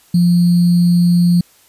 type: tone with sample-and-hold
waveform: sine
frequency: 174.61 Hz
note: F3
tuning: in tune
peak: -8 dBFS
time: 0.14-1.41 s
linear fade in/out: 5 ms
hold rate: 4410 Hz
effects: white hiss -50 dBFS RMS until 1.68 s + resampled to 32000 Hz